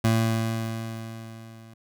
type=tone with level ramp; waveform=25% pulse; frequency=112.9 Hz; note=A2; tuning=45 cents sharp; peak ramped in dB=-14 to -42 dBFS; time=0.04-1.74 s; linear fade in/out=5 ms; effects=none